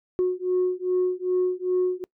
sine beating tone pair, 363.8 / 366.3 Hz, F#4 / F#4, -29 / -17 cents, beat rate 2.5 Hz, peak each -23 dBFS, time 0.19-2.04 s, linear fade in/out 0 ms, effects noise-tail reverb RT60 0.1 s tail -25 dB re dry + tanh soft clip ceiling -16 dBFS

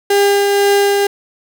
35% pulse tone with tremolo, 402.2 Hz, G4, 44 cents sharp, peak -7 dBFS, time 0.1-1.07 s, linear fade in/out 5 ms, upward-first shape triangle, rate 2 Hz, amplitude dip 30%, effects none

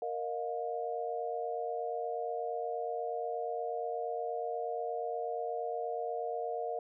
sine chord, Bb suspended fourth, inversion none, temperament equal with one note detuned, 466.2 / 622.3 / 710.7 Hz, Bb4 / Eb5 / F5, 0 / 0 / +30 cents, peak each -37 / -40 / -37 dBFS, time 0.02-6.79 s, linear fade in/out 2 ms, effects none

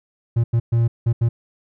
triangle tone bursts at uneven times, 116.54 Hz, A#2, in tune, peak -12 dBFS, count 5, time 0.36-0.44 / 0.53-0.6 / 0.72-0.88 / 1.06-1.13 / 1.21-1.29 s, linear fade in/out 10 ms, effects none

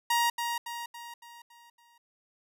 sawtooth tone with echo, 943 Hz, A#5, 20 cents sharp, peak -20 dBFS, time 0.1-0.3 s, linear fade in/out 5 ms, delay 280 ms, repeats 6, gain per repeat -6 dB, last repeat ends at 1.98 s, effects none

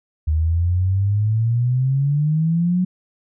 sine exponential sweep, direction up, 76.1 to 185 Hz, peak -15 dBFS, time 0.27-2.85 s, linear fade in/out 10 ms, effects none

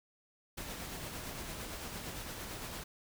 pink noise with tremolo, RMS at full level -42 dBFS, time 0.57-2.84 s, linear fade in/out 10 ms, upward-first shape sine, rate 8.8 Hz, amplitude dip 30%, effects none

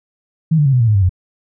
sine tone with pitch steps, 160 / 147.57 / 136.11 / 125.53 / 115.78 / 106.79 / 98.49 / 90.84 Hz, D#3 / D3 / C#3 / B2 / A#2 / G#2 / G2 / F#2, +49 / +9 / -31 / +29 / -11 / +49 / +9 / -31 cents, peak -9 dBFS, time 0.51-1.094 s, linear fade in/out 10 ms, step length 73 ms, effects none

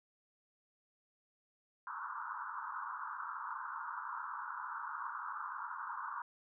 pink band-pass noise, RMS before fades -43 dBFS, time 1.87-6.22 s, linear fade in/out 2 ms, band 910 to 1500 Hz, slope 96 dB/octave, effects none

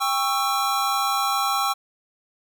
square chord, C# diminished, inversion second, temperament just, 798.3 / 1108.7 / 1330.5 Hz, G5 / C#6 / E6, +31 / 0 / +16 cents, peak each -26 dBFS, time 0-1.74 s, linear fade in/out 20 ms, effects none

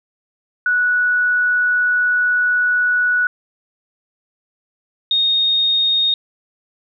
sine tone pair in turn, 1472 / 3709 Hz, F#6 / A#7, -9 / -9 cents, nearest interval octave + major third, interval 1600 cents, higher second, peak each -13 dBFS, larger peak neither, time 0.66-3.27 / 5.11-6.14 s, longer first, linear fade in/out 2 ms, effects none

